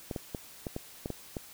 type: clicks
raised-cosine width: 2 ms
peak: -21 dBFS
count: 8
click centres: 0.112 / 0.162 / 0.348 / 0.668 / 0.764 / 1.059 / 1.103 / 1.368 s
effects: white hiss -51 dBFS RMS until 1.53 s